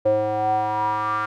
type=tone with band-pass filter sweep; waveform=square; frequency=106.9 Hz; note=A2; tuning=49 cents flat; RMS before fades=-22 dBFS; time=0.05-1.26 s; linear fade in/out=10 ms; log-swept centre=530 to 1300 Hz; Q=7.6; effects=none